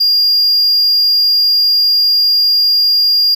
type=tone; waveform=triangle; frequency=4815 Hz; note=D8; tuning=42 cents sharp; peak=-7 dBFS; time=0-3.35 s; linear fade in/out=10 ms; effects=none